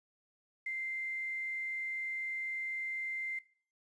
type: tone with quantisation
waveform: sine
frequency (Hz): 2088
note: C7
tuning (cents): -4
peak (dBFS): -35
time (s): 0.66-3.39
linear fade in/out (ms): 5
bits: 10
effects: noise-tail reverb RT60 0.4 s tail -17 dB re dry + resampled to 22050 Hz